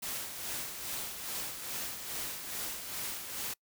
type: noise with tremolo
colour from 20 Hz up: white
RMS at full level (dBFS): -37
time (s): 0.02-3.54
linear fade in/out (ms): 10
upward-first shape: sine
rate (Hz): 2.4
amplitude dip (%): 50
effects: noise-tail reverb RT60 0.1 s tail -26 dB re dry